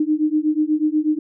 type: beating tone pair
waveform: sine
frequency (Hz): 302.3 / 310.5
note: D#4 / D#4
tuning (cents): -50 / -3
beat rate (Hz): 8.2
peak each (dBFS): -19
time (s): 0-1.19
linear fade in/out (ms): 5
effects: none